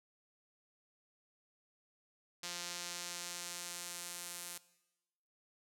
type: tone with band-pass filter sweep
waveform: sawtooth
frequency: 175.1 Hz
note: F3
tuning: 5 cents sharp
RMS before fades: -45 dBFS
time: 2.43-4.58 s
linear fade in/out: 5 ms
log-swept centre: 5600 to 10000 Hz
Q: 1.1
effects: noise-tail reverb RT60 1.0 s tail -19 dB re dry